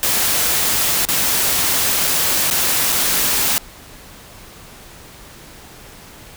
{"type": "noise with dropouts", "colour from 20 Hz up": "white", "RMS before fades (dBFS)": -17, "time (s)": [0.03, 3.58], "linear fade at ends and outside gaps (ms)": 0, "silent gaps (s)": [[1.051, 1.087], [2.072, 2.076], [2.501, 2.511], [2.921, 2.925]], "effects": ["pink hiss -40 dBFS RMS until 6.36 s"]}